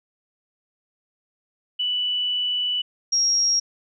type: tone pair in turn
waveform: sine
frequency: 2967 / 5601 Hz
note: F#7 / F8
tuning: +4 / +4 cents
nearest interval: major seventh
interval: 1100 cents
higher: second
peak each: -21 / -17 dBFS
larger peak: second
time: 1.79-2.82 / 3.12-3.6 s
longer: first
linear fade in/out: 10 ms
effects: none